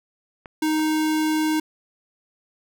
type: clicks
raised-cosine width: 0.5 ms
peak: -23 / -26 dBFS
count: 2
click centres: 0.458 / 0.795 s
type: tone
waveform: square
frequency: 311.1 Hz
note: D#4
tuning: in tune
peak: -20 dBFS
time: 0.62-1.6 s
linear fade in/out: 5 ms
effects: none